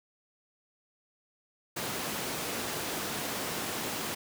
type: high-pass noise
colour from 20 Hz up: pink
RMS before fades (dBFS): -35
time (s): 1.76-4.15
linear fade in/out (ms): 10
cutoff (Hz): 170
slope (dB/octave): 12
effects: none